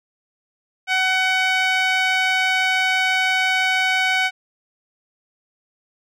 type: tone with band-pass filter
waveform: sawtooth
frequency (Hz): 751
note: F#5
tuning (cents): +26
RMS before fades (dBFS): -19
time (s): 0.87-4.31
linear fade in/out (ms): 50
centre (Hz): 2200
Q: 1.6
effects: none